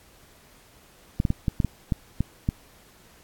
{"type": "clicks", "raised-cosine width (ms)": 5, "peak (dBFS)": -10, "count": 9, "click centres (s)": [1.201, 1.252, 1.304, 1.482, 1.602, 1.647, 1.922, 2.206, 2.489], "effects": ["pink hiss -55 dBFS RMS until 3.23 s", "AAC 64 kbps"]}